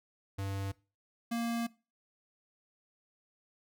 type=tone pair in turn; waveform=square; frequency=98 / 233.1 Hz; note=G2 / A#3; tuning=0 / 0 cents; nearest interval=octave + minor third; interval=1500 cents; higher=second; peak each=-35 / -32 dBFS; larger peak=second; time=0.38-0.72 / 1.31-1.67 s; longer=second; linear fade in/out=10 ms; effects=noise-tail reverb RT60 0.3 s tail -20 dB re dry